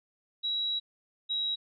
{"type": "tone pair in turn", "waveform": "sine", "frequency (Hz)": [3879, 3850], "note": ["B7", "B7"], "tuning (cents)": [-32, -45], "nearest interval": "unison", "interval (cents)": 13, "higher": "first", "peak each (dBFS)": -28, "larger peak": "neither", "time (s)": [[0.43, 0.8], [1.29, 1.56]], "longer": "first", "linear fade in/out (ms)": 20, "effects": []}